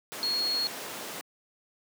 sine tone in noise, 4310 Hz, C#8, 49 cents flat, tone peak -26 dBFS, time 0.23-0.67 s, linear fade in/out 0 ms, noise pink, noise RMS -37 dBFS, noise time 0.12-1.21 s, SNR +8 dB, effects high-pass 300 Hz 12 dB/octave

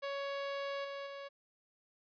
sawtooth tone with level steps, 558 Hz, C#5, 11 cents sharp, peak -33 / -37 / -40 dBFS, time 0.02-1.29 s, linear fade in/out 20 ms, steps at 0.84 / 1.06 s, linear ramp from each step 10 ms, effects resampled to 11025 Hz

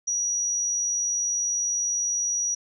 sine tone, 5800 Hz, F#8, 35 cents flat, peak -23 dBFS, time 0.07-2.55 s, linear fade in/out 10 ms, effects none

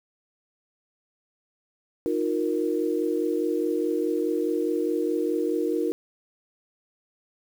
sine chord, Eb suspended second, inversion none, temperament equal with one note detuned, 311.1 / 355.9 / 466.2 Hz, Eb4 / F4 / Bb4, 0 / +33 / 0 cents, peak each -27 dBFS, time 2.06-5.92 s, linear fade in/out 0 ms, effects 8-bit

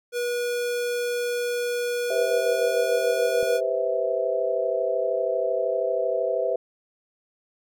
square tone, 483.7 Hz, B4, 36 cents flat, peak -25 dBFS, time 0.12-3.61 s, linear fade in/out 50 ms
sine chord, C major seventh, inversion second, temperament just, 392.4 / 490.5 / 523.3 / 654.1 Hz, G4 / B4 / C5 / E5, +2 / -12 / 0 / -14 cents, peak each -31 / -27 / -27 / -26 dBFS, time 2.1-6.56 s, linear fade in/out 5 ms
click, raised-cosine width 2 ms, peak -26 dBFS, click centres 3.429 s
effects none

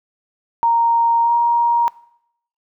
sine tone with pitch glide, 930 to 941.9 Hz, A#5 to A#5, -4 to +18 cents, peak -12 dBFS, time 0.63-1.88 s, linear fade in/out 0 ms, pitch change +22 cents, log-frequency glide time 1.23-1.32 s, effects noise-tail reverb RT60 0.7 s tail -21 dB re dry

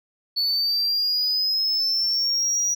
sine linear sweep, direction up, 4435 to 5800 Hz, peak -17 dBFS, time 0.36-2.75 s, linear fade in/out 20 ms, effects tanh soft clip ceiling -19 dBFS

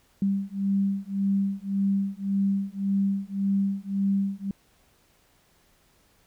sine beating tone pair, 196 / 197.8 Hz, G3 / G3, 0 / +16 cents, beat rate 1.8 Hz, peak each -26 dBFS, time 0.22-4.51 s, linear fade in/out 2 ms, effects pink hiss -63 dBFS RMS until 6.26 s

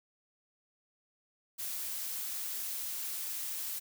blue noise, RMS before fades -38 dBFS, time 1.58-3.8 s, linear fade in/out 20 ms, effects none

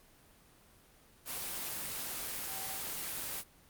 sine tone in noise, 772 Hz, G5, 27 cents flat, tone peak -47 dBFS, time 2.46-2.81 s, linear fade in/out 50 ms, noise white, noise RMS -39 dBFS, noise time 1.25-3.44 s, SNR -11 dB, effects pink hiss -62 dBFS RMS until 3.69 s + Opus 24 kbps

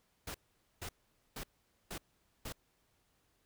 pink noise bursts, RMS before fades -43 dBFS, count 5, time 0.27-2.525 s, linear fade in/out 5 ms, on 75 ms, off 470 ms, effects pink hiss -75 dBFS RMS until 3.45 s

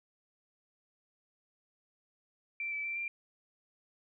sine tone with pitch steps, 2346 / 2310 / 2345 / 2374 Hz, D7 / D7 / D7 / D7, -2 / -29 / -3 / +18 cents, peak -34 dBFS, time 2.6-3.08 s, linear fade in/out 2 ms, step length 120 ms, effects none

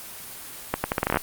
accelerating click train, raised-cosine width 0.5 ms, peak -6 dBFS, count 11, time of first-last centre 0.74-1.171 s, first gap 100 ms, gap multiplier 0.79, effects white hiss -39 dBFS RMS until 1.22 s + Opus 24 kbps

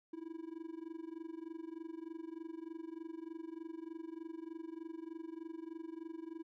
triangle tone with amplitude modulation, 326.9 Hz, E4, 14 cents flat, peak -38 dBFS, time 0.13-6.43 s, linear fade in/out 5 ms, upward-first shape sine, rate 23.3 Hz, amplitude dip 90%, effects none

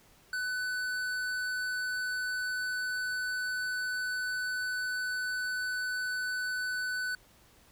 sine tone with tanh clipping, 1499 Hz, F#6, 22 cents sharp, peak -33 dBFS, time 0.33-7.15 s, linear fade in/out 2 ms, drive 15 dB, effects pink hiss -61 dBFS RMS until 7.71 s

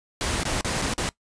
pink noise with dropouts, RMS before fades -26 dBFS, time 0.21-1.09 s, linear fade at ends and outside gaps 0 ms, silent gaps 0.433-0.453 / 0.61-0.646 / 0.816-0.821 / 0.937-0.98 s, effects noise-tail reverb RT60 0.1 s tail -20 dB re dry + resampled to 22050 Hz

